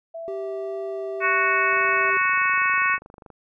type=tone with vibrato; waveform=sine; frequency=659.3 Hz; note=E5; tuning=in tune; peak=-31 dBFS; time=0.14-2.11 s; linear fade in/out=10 ms; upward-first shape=sine; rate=1.9 Hz; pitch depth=15 cents each way
type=tone; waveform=triangle; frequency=389.9 Hz; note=G4; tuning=9 cents flat; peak=-27 dBFS; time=0.28-2.17 s; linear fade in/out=0 ms
type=harmonic tone; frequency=370 Hz; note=F#4; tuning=in tune; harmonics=3 / 4 / 5 / 6 / 7; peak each=-23 / -24 / -25 / -26 / -26 dBFS; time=1.2-2.99 s; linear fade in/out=50 ms
type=click train; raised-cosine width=1 ms; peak=-30 dBFS; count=40; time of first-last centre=1.73-3.303 s; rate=24.8 Hz
effects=none